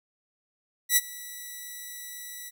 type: tone with ADSR envelope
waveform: 5% pulse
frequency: 1954 Hz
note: B6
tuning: 19 cents flat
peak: -6 dBFS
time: 0.89-2.51 s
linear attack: 76 ms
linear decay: 35 ms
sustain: -22 dB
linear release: 31 ms
effects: none